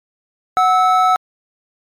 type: tone pair together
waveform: triangle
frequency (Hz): 740 / 1304.9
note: F#5 / E6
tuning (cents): 0 / -18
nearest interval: minor seventh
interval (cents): 982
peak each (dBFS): -11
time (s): 0.57-1.16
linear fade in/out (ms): 0
effects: MP3 96 kbps